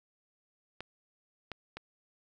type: clicks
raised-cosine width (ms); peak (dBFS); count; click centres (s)
0.3; -24 / -23 / -25; 3; 0.806 / 1.517 / 1.77
effects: none